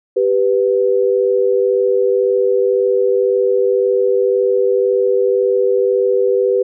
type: tone pair together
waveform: sine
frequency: 392 / 493.9 Hz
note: G4 / B4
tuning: 0 / 0 cents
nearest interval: major third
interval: 400 cents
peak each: -14 dBFS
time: 0.16-6.63 s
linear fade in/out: 10 ms
effects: none